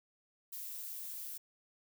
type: noise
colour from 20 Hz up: violet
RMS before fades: -44 dBFS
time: 0.52-1.38 s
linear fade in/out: 10 ms
effects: none